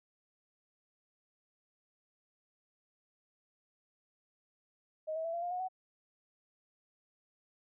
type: tone with pitch steps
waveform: sine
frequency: 626 / 644.7 / 664 / 683.8 / 704.3 / 725.3 / 747 Hz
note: D#5 / E5 / E5 / F5 / F5 / F#5 / F#5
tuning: +10 / -39 / +12 / -37 / +14 / -35 / +16 cents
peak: -34 dBFS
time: 5.07-5.686 s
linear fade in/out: 20 ms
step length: 88 ms
effects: none